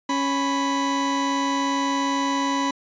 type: tone pair together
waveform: 40% pulse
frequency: 276.8 / 990 Hz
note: C#4 / B5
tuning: -2 / +4 cents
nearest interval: octave + minor seventh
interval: 2206 cents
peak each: -23 dBFS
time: 0.09-2.71 s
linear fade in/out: 5 ms
effects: resampled to 16000 Hz